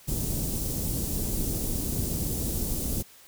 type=band-stop noise; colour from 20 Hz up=pink; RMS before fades=-29 dBFS; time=0.07-3.03 s; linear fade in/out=20 ms; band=320 to 8300 Hz; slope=12 dB/octave; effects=white hiss -53 dBFS RMS until 3.27 s